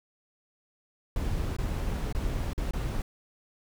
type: noise with dropouts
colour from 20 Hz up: brown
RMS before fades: -30 dBFS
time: 1.16-3.02 s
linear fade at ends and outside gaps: 2 ms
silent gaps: 1.566-1.585 / 2.126-2.148 / 2.533-2.578 / 2.71-2.734 s
effects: none